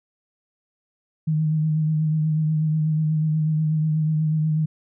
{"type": "tone with vibrato", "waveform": "sine", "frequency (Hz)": 155.56, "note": "D#3", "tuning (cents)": 0, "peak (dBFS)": -18, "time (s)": [1.27, 4.66], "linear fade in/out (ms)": 10, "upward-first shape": "triangle", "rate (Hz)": 8.2, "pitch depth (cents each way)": 35, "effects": []}